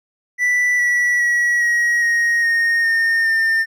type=tone with pitch steps; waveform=triangle; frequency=1973 / 1948.1 / 1923.5 / 1899.2 / 1875.2 / 1851.5 / 1828.2 / 1805.1 Hz; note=B6 / B6 / B6 / A#6 / A#6 / A#6 / A#6 / A6; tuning=-2 / -24 / -46 / +32 / +10 / -12 / -34 / +44 cents; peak=-12 dBFS; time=0.38-3.66 s; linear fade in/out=50 ms; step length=410 ms; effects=none